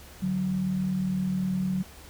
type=tone pair together; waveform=sine; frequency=146.83 / 186.49 Hz; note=D3 / F#3; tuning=0 / +14 cents; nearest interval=major third; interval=414 cents; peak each=-34 / -25 dBFS; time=0.22-1.83 s; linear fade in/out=10 ms; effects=added 70 Hz sine -49 dBFS peak until 2.09 s + pink hiss -49 dBFS RMS until 2.09 s